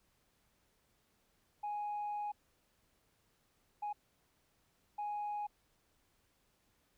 sine tone bursts at uneven times, 830.6 Hz, G#5, in tune, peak -35 dBFS, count 3, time 1.63-2.32 / 3.82-3.93 / 4.98-5.47 s, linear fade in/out 10 ms, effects tanh soft clip ceiling -34 dBFS + pink hiss -75 dBFS RMS until 6.97 s

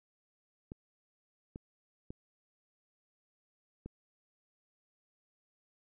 clicks, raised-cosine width 3 ms, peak -30 dBFS, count 4, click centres 0.719 / 1.559 / 2.105 / 3.86 s, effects none

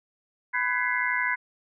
sine tone cluster, 997 / 1509 / 1672 / 1995 / 2107 Hz, B5 / F#6 / G#6 / B6 / C7, +16 / +34 / +11 / +17 / +12 cents, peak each -30 dBFS, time 0.53-1.36 s, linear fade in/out 20 ms, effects none

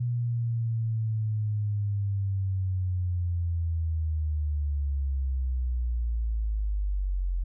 sine linear sweep, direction down, 121.8 to 43.39 Hz, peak -25 dBFS, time 0-7.44 s, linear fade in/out 10 ms, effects none

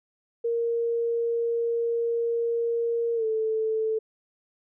sine tone with pitch glide, 466 to 440.1 Hz, A#4 to A4, -1 to 0 cents, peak -23 dBFS, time 0.44-3.99 s, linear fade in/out 10 ms, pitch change -99 cents, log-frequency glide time 3.15-3.25 s, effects none

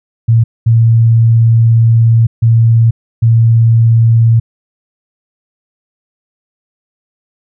sine tone bursts at uneven times, 114.6 Hz, A#2, 29 cents flat, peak -4 dBFS, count 4, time 0.28-0.44 / 0.66-2.27 / 2.42-2.91 / 3.22-4.4 s, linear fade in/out 10 ms, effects none

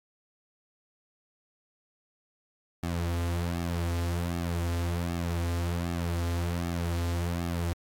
sawtooth tone with flanger, 85.8 Hz, F2, 30 cents flat, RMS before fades -30 dBFS, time 2.83-7.73 s, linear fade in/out 0 ms, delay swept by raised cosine 2 to 5.4 ms, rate 1.3 Hz, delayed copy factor -0.8, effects AAC 64 kbps

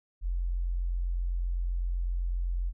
sine tone, 43.9 Hz, F1, 10 cents sharp, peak -27 dBFS, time 0.21-2.73 s, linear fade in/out 50 ms, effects none

